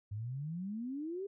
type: exponential sweep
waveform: sine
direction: up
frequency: 99.1 to 408.5 Hz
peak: -37 dBFS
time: 0.11-1.27 s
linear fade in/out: 10 ms
effects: none